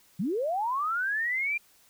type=linear sweep; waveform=sine; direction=up; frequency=155.56 to 2411 Hz; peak=-26 dBFS; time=0.19-1.58 s; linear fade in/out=10 ms; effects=white hiss -61 dBFS RMS until 1.89 s